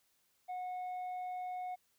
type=tone with tanh clipping; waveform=triangle; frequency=730 Hz; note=F#5; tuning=24 cents flat; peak=-39 dBFS; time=0.48-1.76 s; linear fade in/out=20 ms; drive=8 dB; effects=white hiss -75 dBFS RMS until 1.98 s